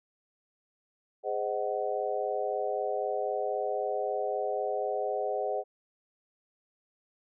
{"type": "chord", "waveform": "sine", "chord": "Ab dominant seventh", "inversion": "none", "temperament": "just", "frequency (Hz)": [415.3, 519.1, 623, 747.5], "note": ["Ab4", "C5", "Eb5", "Gb5"], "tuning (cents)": [0, -14, 2, 17], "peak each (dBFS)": -34, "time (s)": [1.23, 5.64], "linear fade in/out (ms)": 50, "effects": []}